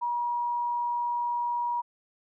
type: tone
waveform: sine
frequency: 958 Hz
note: A#5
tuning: 47 cents sharp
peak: -26 dBFS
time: 0.01-1.82 s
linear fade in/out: 20 ms
effects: none